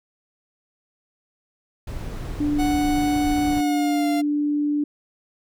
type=noise; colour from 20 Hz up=brown; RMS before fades=-30 dBFS; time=1.87-3.61 s; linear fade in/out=5 ms
type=tone; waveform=sine; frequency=293.7 Hz; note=D4; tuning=in tune; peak=-19 dBFS; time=2.4-4.84 s; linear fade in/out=5 ms
type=tone with pitch glide; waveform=45% pulse; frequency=740 to 694.4 Hz; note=F#5 to F5; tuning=0 to -10 cents; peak=-25 dBFS; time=2.58-4.22 s; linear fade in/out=20 ms; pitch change=-110 cents; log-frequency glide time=3.48-4.07 s
effects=none